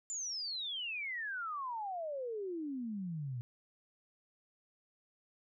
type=exponential sweep; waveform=sine; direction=down; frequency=7230 to 116.54 Hz; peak=-37 dBFS; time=0.1-3.41 s; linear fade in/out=0 ms; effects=none